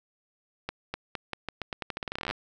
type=accelerating click train; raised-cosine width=0.3 ms; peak=-16 dBFS; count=23; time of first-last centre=0.69-2.31 s; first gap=250 ms; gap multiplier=0.85; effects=none